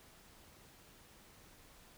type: silence
effects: pink hiss -61 dBFS RMS until 1.97 s